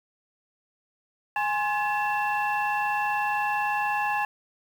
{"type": "tone cluster", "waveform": "sine", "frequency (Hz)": [830, 1054, 1710, 2689], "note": ["G#5", "C6", "A6", "E7"], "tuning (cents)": [-1, 12, -50, 34], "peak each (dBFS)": [-25, -32, -29, -32], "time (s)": [1.36, 4.25], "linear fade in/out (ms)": 2, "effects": ["tanh soft clip ceiling -16 dBFS", "8-bit"]}